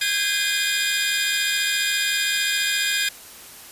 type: tone cluster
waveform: 25% pulse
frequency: 1569 / 1643 / 2061 / 2457 / 3643 Hz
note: G6 / G#6 / C7 / D#7 / A#7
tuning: +1 / -19 / -27 / -22 / -41 cents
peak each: -25 / -21 / -27 / -22 / -23 dBFS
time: 0.01-3.09 s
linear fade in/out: 5 ms
effects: white hiss -42 dBFS RMS until 3.71 s + resampled to 32000 Hz